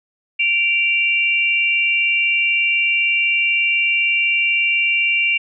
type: tone pair together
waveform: sine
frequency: 2341 / 2773 Hz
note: D7 / F7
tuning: -6 / -13 cents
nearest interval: minor third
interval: 293 cents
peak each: -17 dBFS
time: 0.39-5.38 s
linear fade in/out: 10 ms
effects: none